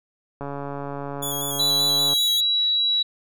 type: click train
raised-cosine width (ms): 1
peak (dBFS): -18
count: 244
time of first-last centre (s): 0.41-2.133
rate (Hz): 141
type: tone with vibrato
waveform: 5% pulse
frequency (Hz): 3364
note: G#7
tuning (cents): +22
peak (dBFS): -19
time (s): 1.22-2.41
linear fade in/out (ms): 10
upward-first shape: square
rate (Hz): 5.2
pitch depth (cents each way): 33
type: tone with pitch glide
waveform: sine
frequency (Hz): 3951 to 3901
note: B7 to B7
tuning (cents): 0 to -22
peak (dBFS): -18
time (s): 1.59-3.03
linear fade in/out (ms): 10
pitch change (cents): -22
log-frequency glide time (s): 1.92-2.18
effects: none